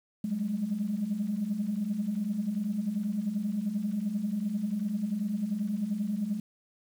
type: tone cluster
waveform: sine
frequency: 188.9 / 201.4 / 211.6 Hz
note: F#3 / G3 / G#3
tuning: +36 / +47 / +33 cents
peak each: -35 / -36 / -29 dBFS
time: 0.24-6.4 s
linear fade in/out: 5 ms
effects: tanh soft clip ceiling -21 dBFS + 9-bit